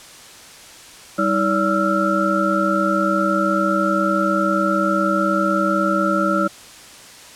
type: tone cluster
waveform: sine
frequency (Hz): 196.5 / 318.7 / 573 / 1317 / 1377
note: G3 / D#4 / D5 / E6 / F6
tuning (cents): +4 / +42 / -43 / -2 / -25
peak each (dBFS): -22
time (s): 1.18-6.48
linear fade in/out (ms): 10
effects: white hiss -41 dBFS RMS until 7.35 s + low-pass 9000 Hz 12 dB/octave